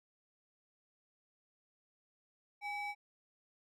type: ring-modulated tone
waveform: triangle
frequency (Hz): 1554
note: G6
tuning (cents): -16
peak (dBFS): -33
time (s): 2.61-2.95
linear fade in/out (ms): 50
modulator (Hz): 734
effects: none